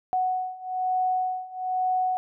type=beating tone pair; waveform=sine; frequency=740 / 741.1 Hz; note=F#5 / F#5; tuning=0 / +3 cents; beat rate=1.1 Hz; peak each=-28 / -26 dBFS; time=0.13-2.17 s; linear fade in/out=0 ms; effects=none